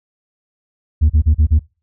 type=tone bursts; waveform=sine; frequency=76.8 Hz; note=D#2; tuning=22 cents flat; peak=-5 dBFS; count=5; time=1.01-1.594 s; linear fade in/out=20 ms; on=88 ms; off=36 ms; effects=noise-tail reverb RT60 0.3 s tail -23 dB re dry + tanh soft clip ceiling -7 dBFS